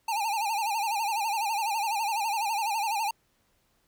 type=tone with vibrato; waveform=square; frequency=857 Hz; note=A5; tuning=46 cents flat; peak=-27 dBFS; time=0.08-3.11 s; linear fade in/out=5 ms; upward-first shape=sine; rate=12 Hz; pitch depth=130 cents each way; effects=pink hiss -70 dBFS RMS until 3.87 s